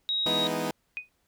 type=tone; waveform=sine; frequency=3802 Hz; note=A#7; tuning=33 cents sharp; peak=-25 dBFS; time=0.09-0.47 s; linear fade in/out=0 ms
type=chord; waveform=15% pulse; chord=E major seventh; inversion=none; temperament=equal; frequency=164.81 / 207.7 / 246.9 / 311.1 Hz; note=E3 / G#3 / B3 / D#4; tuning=0 / 0 / 0 / 0 cents; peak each=-28 / -29 / -27 / -27 dBFS; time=0.26-0.71 s; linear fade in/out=2 ms
type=tone with exponential decay; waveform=sine; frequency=2489 Hz; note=D#7; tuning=in tune; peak=-27 dBFS; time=0.97-1.09 s; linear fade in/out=0 ms; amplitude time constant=25 ms
effects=pink hiss -72 dBFS RMS until 1.27 s